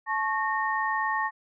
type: tone cluster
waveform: sine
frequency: 871 / 1099 / 1839 Hz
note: A5 / C#6 / A#6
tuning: -18 / -15 / -24 cents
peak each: -29 dBFS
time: 0.06-1.31 s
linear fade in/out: 50 ms
effects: none